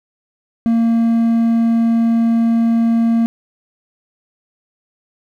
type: tone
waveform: triangle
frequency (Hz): 229.9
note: A#3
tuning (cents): -24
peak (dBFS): -9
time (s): 0.66-3.26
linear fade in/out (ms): 0
effects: 8-bit